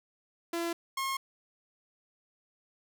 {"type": "tone pair in turn", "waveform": "sawtooth", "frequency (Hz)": [338.5, 1076.8], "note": ["E4", "C6"], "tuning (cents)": [46, 49], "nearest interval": "octave + minor sixth", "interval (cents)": 2003, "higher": "second", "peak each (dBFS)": -27, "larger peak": "neither", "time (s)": [[0.53, 0.73], [0.97, 1.17]], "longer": "neither", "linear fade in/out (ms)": 5, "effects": []}